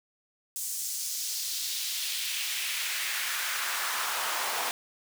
pink noise with high-pass filter sweep, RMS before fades -32 dBFS, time 0.56-4.71 s, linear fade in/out 0 ms, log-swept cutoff 7700 to 760 Hz, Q 1.5, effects none

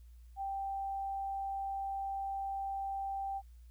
sine tone, 784 Hz, G5, in tune, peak -35 dBFS, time 0.36-3.42 s, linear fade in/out 50 ms, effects added 59 Hz sine -52 dBFS peak until 3.7 s + white hiss -75 dBFS RMS until 3.7 s

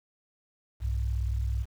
sine tone pair together, 63.1 / 101.21 Hz, B1 / G#2, +38 / -44 cents, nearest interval minor sixth, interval 818 cents, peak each -27 / -33 dBFS, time 0.8-1.66 s, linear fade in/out 50 ms, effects 9-bit

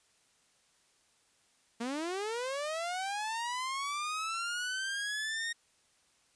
sawtooth linear sweep, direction up, 225 to 1864.7 Hz, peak -30 dBFS, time 1.8-5.53 s, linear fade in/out 10 ms, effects white hiss -69 dBFS RMS until 6.35 s + resampled to 22050 Hz

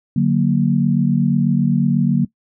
sine chord, D augmented, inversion none, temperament equal, 146.83 / 185 / 233.1 Hz, D3 / F#3 / A#3, 0 / 0 / 0 cents, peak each -17 dBFS, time 0.16-2.25 s, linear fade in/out 5 ms, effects noise-tail reverb RT60 0.1 s tail -20 dB re dry

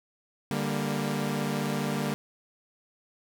sawtooth chord, G minor, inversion second, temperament equal with one note detuned, 146.83 / 197.82 / 233.1 Hz, D3 / G3 / Bb3, 0 / +16 / 0 cents, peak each -28 dBFS, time 0.51-2.14 s, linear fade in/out 0 ms, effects none

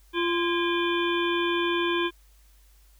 harmonic tone with a mistuned harmonic, 345.2 Hz, F4, 20 cents flat, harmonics 1 / 3 / 5 / 7 / 9 / 10, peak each -25 / -30 / -32 / -33 / -35 / -35 dBFS, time 0.13-2.11 s, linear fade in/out 50 ms, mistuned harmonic 5, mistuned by -100 cents, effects added 50 Hz sine -54 dBFS peak until 2.99 s + white hiss -63 dBFS RMS until 2.99 s

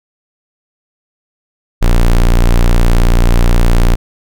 square tone, 29.39 Hz, A#0, 15 cents sharp, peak -6 dBFS, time 1.81-3.96 s, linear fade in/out 20 ms, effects none

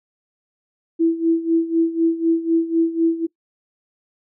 sine tone with tremolo, 330 Hz, E4, 2 cents sharp, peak -12 dBFS, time 0.99-3.27 s, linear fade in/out 20 ms, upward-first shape sine, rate 4 Hz, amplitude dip 80%, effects noise-tail reverb RT60 0.1 s tail -22 dB re dry

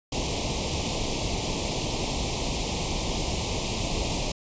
pink band-stop noise, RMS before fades -28 dBFS, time 0.12-4.32 s, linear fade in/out 5 ms, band 1000 to 2300 Hz, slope 48 dB/octave, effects resampled to 16000 Hz

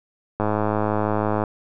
click train, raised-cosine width 1 ms, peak -8 dBFS, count 111, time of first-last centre 0.4-1.438 s, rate 106 Hz, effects none

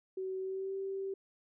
sine tone with pitch glide, 377.7 to 388.1 Hz, F#4 to G4, +36 to -17 cents, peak -35 dBFS, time 0.17-1.14 s, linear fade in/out 5 ms, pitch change +47 cents, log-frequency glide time 0.39-0.75 s, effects none

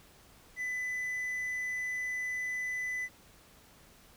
triangle tone, 2000 Hz, B6, 21 cents sharp, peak -31 dBFS, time 0.56-3.09 s, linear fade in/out 50 ms, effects pink hiss -59 dBFS RMS until 4.16 s

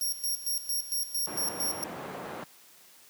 10% pulse tone with tremolo, 5588 Hz, F8, in tune, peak -22 dBFS, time 0.01-1.84 s, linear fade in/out 2 ms, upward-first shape square, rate 4.4 Hz, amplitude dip 75%
white low-pass noise, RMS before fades -39 dBFS, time 1.27-2.44 s, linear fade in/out 2 ms, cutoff 960 Hz, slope 12 dB/octave
effects white hiss -56 dBFS RMS until 3.09 s + high-pass 150 Hz 12 dB/octave

